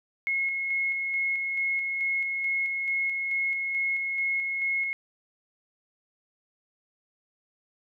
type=tone with tremolo; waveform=sine; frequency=2169 Hz; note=C#7; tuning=38 cents flat; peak=-24 dBFS; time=0.27-4.93 s; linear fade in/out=0 ms; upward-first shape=square; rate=2.3 Hz; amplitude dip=30%; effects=none